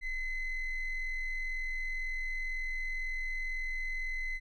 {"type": "ring-modulated tone", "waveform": "triangle", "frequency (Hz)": 1009, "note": "B5", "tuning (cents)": 37, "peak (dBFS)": -26, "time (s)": [0.01, 4.4], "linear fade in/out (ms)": 50, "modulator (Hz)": 1030, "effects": ["tanh soft clip ceiling -28 dBFS"]}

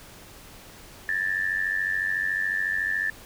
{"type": "tone with amplitude modulation", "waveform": "sine", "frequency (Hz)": 1760, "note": "A6", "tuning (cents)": 0, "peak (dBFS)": -20, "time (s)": [1.09, 3.1], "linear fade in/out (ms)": 0, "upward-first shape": "sine", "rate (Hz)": 93.9, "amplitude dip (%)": 80, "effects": ["pink hiss -47 dBFS RMS until 3.25 s"]}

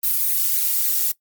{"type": "noise with flanger", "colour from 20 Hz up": "violet", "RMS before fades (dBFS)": -20, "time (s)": [0.03, 1.12], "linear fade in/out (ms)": 10, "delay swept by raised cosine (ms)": [0.46, 2.16], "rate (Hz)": 3.6, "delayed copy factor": 0.75, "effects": ["noise-tail reverb RT60 0.1 s tail -18 dB re dry", "Opus 32 kbps"]}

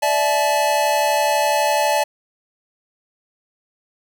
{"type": "chord", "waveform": "square", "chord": "D suspended second", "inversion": "none", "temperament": "equal with one note detuned", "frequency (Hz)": [587.3, 659.3, 860.9], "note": ["D5", "E5", "A5"], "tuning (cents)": [0, 0, -38], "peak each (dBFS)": [-21, -24, -19], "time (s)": [0.02, 2.04], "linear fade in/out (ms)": 10, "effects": []}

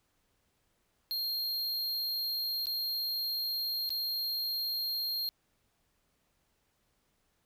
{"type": "tone with dropouts", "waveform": "square", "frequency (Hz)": 4219, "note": "C8", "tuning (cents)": 14, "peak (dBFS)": -32, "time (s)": [1.11, 5.29], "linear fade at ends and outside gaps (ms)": 0, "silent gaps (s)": [[2.657, 2.669], [3.892, 3.904]], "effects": ["pink hiss -75 dBFS RMS until 7.45 s"]}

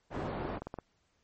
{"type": "low-pass noise", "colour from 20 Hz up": "white", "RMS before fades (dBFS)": -37, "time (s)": [0.1, 0.6], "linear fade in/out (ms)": 50, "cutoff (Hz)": 680, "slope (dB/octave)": 12}
{"type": "clicks", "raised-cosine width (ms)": 1, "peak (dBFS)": -25, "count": 7, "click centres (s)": [0.453, 0.501, 0.572, 0.62, 0.67, 0.741, 0.787]}
{"effects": ["pink hiss -74 dBFS RMS until 1.23 s", "MP3 32 kbps"]}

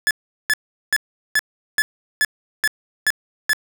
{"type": "tone bursts", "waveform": "45% pulse", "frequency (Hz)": 1722, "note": "A6", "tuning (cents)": -38, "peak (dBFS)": -14, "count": 9, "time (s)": [0.07, 3.532], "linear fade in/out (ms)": 0, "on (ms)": 38, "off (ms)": 390, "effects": []}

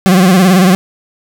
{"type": "tone with vibrato", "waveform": "40% pulse", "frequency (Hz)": 185, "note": "F#3", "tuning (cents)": 0, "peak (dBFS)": -4, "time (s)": [0.06, 0.75], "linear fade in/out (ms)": 0, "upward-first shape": "sine", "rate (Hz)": 18, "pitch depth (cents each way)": 94, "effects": []}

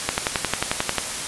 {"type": "click train", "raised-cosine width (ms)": 0.3, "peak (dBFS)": -3, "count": 11, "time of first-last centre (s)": [0.09, 0.983], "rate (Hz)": 11.2, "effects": ["white hiss -28 dBFS RMS until 1.27 s", "resampled to 24000 Hz"]}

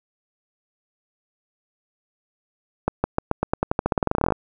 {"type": "accelerating click train", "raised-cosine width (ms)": 1, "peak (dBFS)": -5, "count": 23, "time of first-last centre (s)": [2.88, 4.322], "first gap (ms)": 160, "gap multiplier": 0.9, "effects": []}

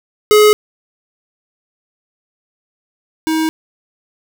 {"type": "tone pair in turn", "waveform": "square", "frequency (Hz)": [422.6, 318], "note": ["G#4", "D#4"], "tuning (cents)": [30, 38], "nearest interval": "perfect fourth", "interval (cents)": 492, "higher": "first", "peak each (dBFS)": [-6, -14], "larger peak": "first", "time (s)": [[0.31, 0.53], [3.27, 3.49]], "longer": "neither", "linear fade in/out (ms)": 0, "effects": []}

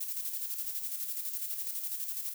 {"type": "noise with tremolo", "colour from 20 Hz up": "violet", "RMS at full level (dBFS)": -35, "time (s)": [0, 2.34], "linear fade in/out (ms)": 10, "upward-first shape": "square", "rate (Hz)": 12, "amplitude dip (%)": 45, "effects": []}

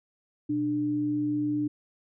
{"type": "tone pair together", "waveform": "sine", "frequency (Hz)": [125.81, 297.5], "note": ["B2", "D4"], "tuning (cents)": [32, 22], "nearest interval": "octave + minor third", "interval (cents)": 1490, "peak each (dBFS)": [-36, -25], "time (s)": [0.49, 1.68], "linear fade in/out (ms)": 10, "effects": []}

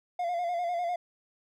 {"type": "tone with vibrato", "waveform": "triangle", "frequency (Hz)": 698.5, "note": "F5", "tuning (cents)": 0, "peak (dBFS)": -26, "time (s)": [0.19, 0.96], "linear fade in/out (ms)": 5, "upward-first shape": "square", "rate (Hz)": 10, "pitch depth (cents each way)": 42, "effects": []}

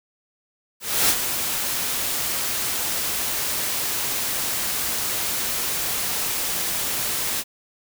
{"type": "noise with ADSR envelope", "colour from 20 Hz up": "white", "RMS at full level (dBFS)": -17, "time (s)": [0.8, 7.44], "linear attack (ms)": 290, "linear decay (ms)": 57, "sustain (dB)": -8, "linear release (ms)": 45, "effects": []}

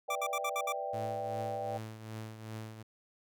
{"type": "chord", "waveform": "sine", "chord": "E minor seventh", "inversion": "second", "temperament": "equal", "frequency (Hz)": [493.9, 587.3, 659.3, 784], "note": ["B4", "D5", "E5", "G5"], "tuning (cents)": [0, 0, 0, 0], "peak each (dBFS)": [-42, -39, -43, -38], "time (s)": [0.08, 1.78], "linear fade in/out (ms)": 10}
{"type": "tone bursts", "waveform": "25% pulse", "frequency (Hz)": 1172, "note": "D6", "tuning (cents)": -4, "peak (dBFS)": -29, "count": 6, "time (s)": [0.1, 0.724], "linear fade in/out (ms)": 5, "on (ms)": 54, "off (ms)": 60}
{"type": "tone with tremolo", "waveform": "sawtooth", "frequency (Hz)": 110, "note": "A2", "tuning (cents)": 0, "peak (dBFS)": -35, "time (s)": [0.93, 2.83], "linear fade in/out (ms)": 10, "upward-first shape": "triangle", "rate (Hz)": 2.6, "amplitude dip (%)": 65}
{"effects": []}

